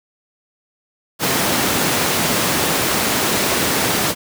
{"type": "high-pass noise", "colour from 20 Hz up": "pink", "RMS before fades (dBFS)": -18, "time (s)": [1.19, 4.15], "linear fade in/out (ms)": 50, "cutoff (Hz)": 160, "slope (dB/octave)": 12, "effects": []}